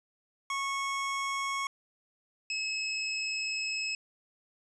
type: tone pair in turn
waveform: 25% pulse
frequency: 1100 / 2582 Hz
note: C#6 / E7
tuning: -14 / -37 cents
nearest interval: octave + minor third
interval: 1477 cents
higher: second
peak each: -27 dBFS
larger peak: neither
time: 0.5-1.67 / 2.5-3.95 s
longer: second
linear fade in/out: 2 ms
effects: resampled to 22050 Hz